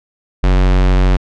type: tone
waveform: square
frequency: 46.25 Hz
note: F#1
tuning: in tune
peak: -9 dBFS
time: 0.43-1.17 s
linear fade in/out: 10 ms
effects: low-pass 4000 Hz 12 dB/octave